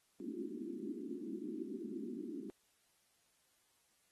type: band-pass noise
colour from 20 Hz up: white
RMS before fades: -44 dBFS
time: 0.2-2.5 s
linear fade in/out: 0 ms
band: 200 to 380 Hz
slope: 96 dB/octave
effects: white hiss -75 dBFS RMS until 4.11 s + AAC 32 kbps